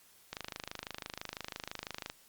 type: click train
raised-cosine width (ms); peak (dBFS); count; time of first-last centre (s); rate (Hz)
0.2; -21; 47; 0.33-2.099; 26
effects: white hiss -62 dBFS RMS until 2.28 s + Opus 48 kbps